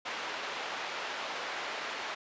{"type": "band-pass noise", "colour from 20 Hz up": "pink", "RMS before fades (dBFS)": -38, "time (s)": [0.05, 2.15], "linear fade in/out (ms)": 10, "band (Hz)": [670, 3500], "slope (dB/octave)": 12, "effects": ["resampled to 16000 Hz"]}